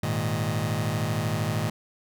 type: chord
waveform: sawtooth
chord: Ab suspended second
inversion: none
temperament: just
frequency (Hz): 103.83 / 116.8 / 155.74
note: Ab2 / Bb2 / Eb3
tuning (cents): 0 / +4 / +2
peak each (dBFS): -25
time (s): 0.03-1.7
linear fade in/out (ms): 5
effects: none